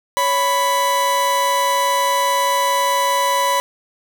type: tone pair together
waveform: 40% pulse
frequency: 557.4 / 990 Hz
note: C#5 / B5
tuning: +9 / +4 cents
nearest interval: minor seventh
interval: 995 cents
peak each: -21 / -15 dBFS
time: 0.17-3.6 s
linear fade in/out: 0 ms
effects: none